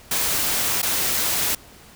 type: noise with dropouts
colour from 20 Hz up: white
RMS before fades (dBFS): -22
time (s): 0.11-1.55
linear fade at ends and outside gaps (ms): 5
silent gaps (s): 0.819-0.828
effects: pink hiss -47 dBFS RMS until 1.95 s